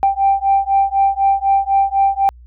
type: beating tone pair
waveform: sine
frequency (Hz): 784 / 788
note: G5 / G5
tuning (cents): 0 / +9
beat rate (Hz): 4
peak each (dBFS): -14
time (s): 0.03-2.29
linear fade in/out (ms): 0
effects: tanh soft clip ceiling -5 dBFS + added 60 Hz sine -38 dBFS peak until 2.46 s